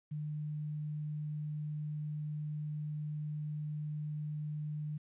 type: tone with quantisation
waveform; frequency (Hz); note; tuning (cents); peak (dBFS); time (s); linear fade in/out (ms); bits
sine; 150.7; D3; +45; -36; 0.11-4.98; 10; 11
effects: resampled to 8000 Hz